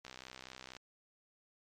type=click train; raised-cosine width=0.2 ms; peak=-30 dBFS; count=47; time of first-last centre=0.05-0.767 s; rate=64.2 Hz; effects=MP3 64 kbps